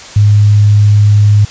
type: tone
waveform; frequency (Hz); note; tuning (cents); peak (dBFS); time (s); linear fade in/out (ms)
sine; 103.83; G#2; 0; -3; 0.16-1.45; 5
effects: white hiss -30 dBFS RMS until 1.5 s + resampled to 16000 Hz